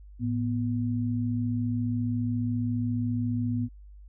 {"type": "tone pair together", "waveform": "sine", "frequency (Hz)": [110, 244.5], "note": ["A2", "B3"], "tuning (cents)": [0, -17], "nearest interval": "octave + major second", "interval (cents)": 1383, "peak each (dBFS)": -28, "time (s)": [0.19, 3.69], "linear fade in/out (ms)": 50, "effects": ["added 50 Hz sine -45 dBFS peak until 4.08 s"]}